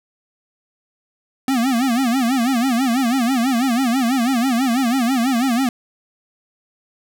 square tone with vibrato, 249.4 Hz, B3, 17 cents sharp, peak -16 dBFS, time 1.48-5.69 s, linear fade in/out 2 ms, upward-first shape sine, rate 6.1 Hz, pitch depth 160 cents each way, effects none

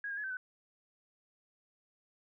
sine tone with pitch steps, 1651 / 1615 / 1695 / 1549 / 1505 Hz, G#6 / G#6 / G#6 / G6 / F#6, -11 / -49 / +35 / -21 / +29 cents, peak -36 dBFS, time 0.04-0.37 s, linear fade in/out 2 ms, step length 66 ms, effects none

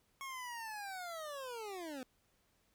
25% pulse linear sweep, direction down, 1100 to 246.9 Hz, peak -39 dBFS, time 0.21-2.03 s, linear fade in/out 0 ms, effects pink hiss -75 dBFS RMS until 2.74 s

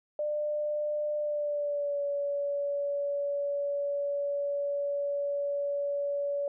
sine tone with pitch glide, 597 to 569.4 Hz, D5 to C#5, +28 to +46 cents, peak -28 dBFS, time 0.19-6.48 s, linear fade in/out 2 ms, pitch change -82 cents, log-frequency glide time 1.18-2.02 s, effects none

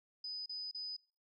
sine tone bursts, 4995 Hz, D#8, 6 cents sharp, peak -40 dBFS, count 3, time 0.24-0.966 s, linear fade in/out 5 ms, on 220 ms, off 33 ms, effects noise-tail reverb RT60 0.4 s tail -23 dB re dry

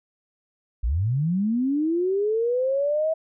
sine linear sweep, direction up, 49 to 648 Hz, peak -20 dBFS, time 0.83-3.14 s, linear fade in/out 10 ms, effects none

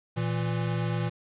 square tone pair together, 116.6 / 165.03 Hz, A#2 / E3, +1 / +2 cents, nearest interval tritone, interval 601 cents, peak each -29 / -31 dBFS, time 0.16-1.1 s, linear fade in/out 20 ms, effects resampled to 8000 Hz + 9-bit

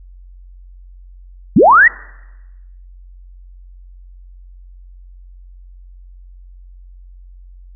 sine linear sweep, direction up, 138.59 to 1975 Hz, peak -4 dBFS, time 1.56-1.88 s, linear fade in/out 5 ms, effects noise-tail reverb RT60 1.0 s tail -23 dB re dry + added 45 Hz sine -36 dBFS peak until 7.75 s

